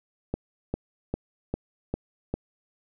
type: click train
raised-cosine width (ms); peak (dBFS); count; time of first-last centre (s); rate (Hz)
2; -14; 6; 0.34-2.34; 2.5
effects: none